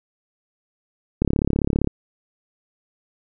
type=click train; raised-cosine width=3 ms; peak=-6 dBFS; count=24; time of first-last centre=1.22-1.873 s; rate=35.2 Hz; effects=none